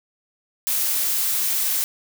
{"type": "noise", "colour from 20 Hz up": "blue", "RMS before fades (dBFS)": -22, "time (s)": [0.67, 1.84], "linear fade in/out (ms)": 0, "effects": []}